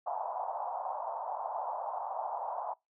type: band-pass noise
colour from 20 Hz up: pink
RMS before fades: -37 dBFS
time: 0.06-2.74 s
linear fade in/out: 10 ms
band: 670 to 980 Hz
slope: 48 dB/octave
effects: noise-tail reverb RT60 0.2 s tail -25 dB re dry